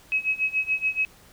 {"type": "tone with tremolo", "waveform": "sine", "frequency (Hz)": 2558, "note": "D#7", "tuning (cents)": 47, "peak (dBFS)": -19, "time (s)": [0.12, 1.05], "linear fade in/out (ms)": 0, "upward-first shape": "sine", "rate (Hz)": 7, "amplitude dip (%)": 90, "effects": ["pink hiss -53 dBFS RMS until 1.32 s"]}